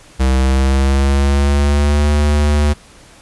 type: tone with pitch glide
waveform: square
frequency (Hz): 65.41 to 73.85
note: C2 to D2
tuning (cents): 0 to +10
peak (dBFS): -11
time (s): 0.19-2.74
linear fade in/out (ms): 20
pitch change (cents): +210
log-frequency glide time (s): 0.36-2.09
effects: pink hiss -43 dBFS RMS until 3.21 s + resampled to 24000 Hz